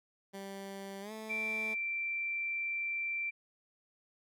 15% pulse tone with pitch glide, 196 to 218.7 Hz, G3 to A3, 0 to -10 cents, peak -36 dBFS, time 0.33-1.75 s, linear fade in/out 20 ms, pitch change +190 cents, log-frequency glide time 1.01-1.12 s
sine tone, 2349 Hz, D7, in tune, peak -33 dBFS, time 1.29-3.31 s, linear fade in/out 20 ms
effects none

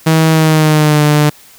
sawtooth tone with pitch glide, 160 to 149.29 Hz, D#3 to D3, +49 to +29 cents, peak -3 dBFS, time 0.06-1.3 s, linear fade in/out 10 ms, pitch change -120 cents, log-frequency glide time 0.31-1.02 s, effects white hiss -41 dBFS RMS until 1.58 s

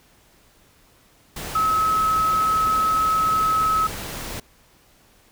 sine tone in noise, 1288 Hz, E6, 41 cents flat, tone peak -17 dBFS, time 1.55-3.87 s, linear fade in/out 5 ms, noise pink, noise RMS -32 dBFS, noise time 1.36-4.4 s, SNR +12 dB, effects pink hiss -56 dBFS RMS until 5.31 s

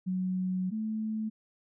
sine tone pair in turn, 185 / 217.9 Hz, F#3 / A3, 0 / -17 cents, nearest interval minor third, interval 283 cents, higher second, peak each -28 / -30 dBFS, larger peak first, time 0.06-0.71 / 0.71-1.3 s, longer first, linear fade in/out 20 ms, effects none

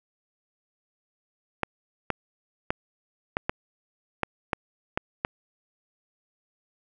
clicks, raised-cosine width 0.5 ms, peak -9 dBFS, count 9, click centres 1.633 / 2.103 / 2.705 / 3.369 / 3.495 / 4.233 / 4.532 / 4.975 / 5.249 s, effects none

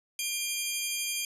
15% pulse tone pair together, 2400 / 3204 Hz, D7 / G7, +37 / +37 cents, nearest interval perfect fourth, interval 500 cents, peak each -26 dBFS, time 0.19-1.25 s, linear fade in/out 2 ms, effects resampled to 32000 Hz

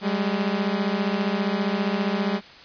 sawtooth beating tone pair, 193.7 / 208.7 Hz, G3 / G#3, -20 / +9 cents, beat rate 15 Hz, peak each -21 dBFS, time 0.01-2.41 s, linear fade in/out 50 ms, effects white hiss -45 dBFS RMS until 2.64 s + resampled to 11025 Hz

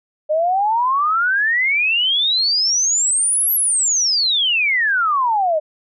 sine exponential two-way sweep, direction up then down, 598 to 11840 to 598 Hz, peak -14 dBFS, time 0.29-5.6 s, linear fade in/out 20 ms, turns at 3.53 s, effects none

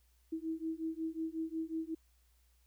sine beating tone pair, 320 / 325.5 Hz, D#4 / E4, +49 / -22 cents, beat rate 5.5 Hz, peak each -39 / -39 dBFS, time 0.32-1.95 s, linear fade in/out 10 ms, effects added 60 Hz sine -67 dBFS peak until 2.66 s + white hiss -75 dBFS RMS until 2.66 s

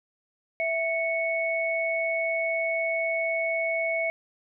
sine tone pair together, 659.3 / 2214 Hz, E5 / C#7, 0 / -3 cents, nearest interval octave + major sixth, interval 2097 cents, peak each -27 dBFS, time 0.6-4.1 s, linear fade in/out 0 ms, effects none

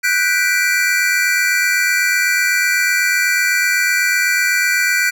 square chord, G major seventh, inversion third, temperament equal, 1480 / 1568 / 1975.5 / 2349 Hz, F#6 / G6 / B6 / D7, 0 / 0 / 0 / 0 cents, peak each -19 / -22 / -20 / -19 dBFS, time 0.03-5.11 s, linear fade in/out 20 ms, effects none

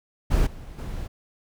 brown noise with level steps, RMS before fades -20 / -39 / -32 dBFS, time 0.3-1.08 s, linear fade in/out 20 ms, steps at 0.46 / 0.78 s, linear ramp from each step 10 ms, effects none

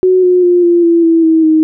sine tone with pitch steps, 370 / 361.5 / 353.3 / 345.2 / 337.3 / 329.6 / 322.1 / 314.7 Hz, F#4 / F#4 / F4 / F4 / E4 / E4 / E4 / D#4, 0 / -40 / +20 / -20 / +40 / 0 / -40 / +20 cents, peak -5 dBFS, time 0.03-1.63 s, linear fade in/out 0 ms, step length 200 ms, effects none

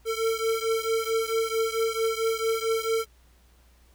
square beating tone pair, 448 / 452.5 Hz, A4 / A4, +31 / +48 cents, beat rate 4.5 Hz, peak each -27 / -29 dBFS, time 0.05-3.06 s, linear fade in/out 50 ms, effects added 60 Hz sine -56 dBFS peak until 3.94 s + pink hiss -63 dBFS RMS until 3.94 s

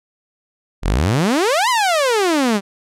sawtooth exponential two-way sweep, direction up then down, 36.48 to 1046.5 to 190 Hz, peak -10 dBFS, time 0.82-2.61 s, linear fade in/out 50 ms, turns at 1.69 s, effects low-pass 10000 Hz 12 dB/octave

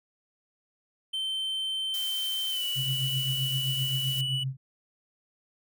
triangle tone with pitch glide, 3100 to 2955 Hz, G7 to F#7, -20 to -3 cents, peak -27 dBFS, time 1.13-4.44 s, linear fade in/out 10 ms, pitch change -83 cents, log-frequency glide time 2.5-2.63 s
blue noise, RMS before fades -39 dBFS, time 1.94-4.21 s, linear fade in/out 0 ms
sine tone with tremolo, 132.8 Hz, C3, 26 cents sharp, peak -26 dBFS, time 2.75-4.57 s, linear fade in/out 50 ms, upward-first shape triangle, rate 7.7 Hz, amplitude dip 80%
effects none

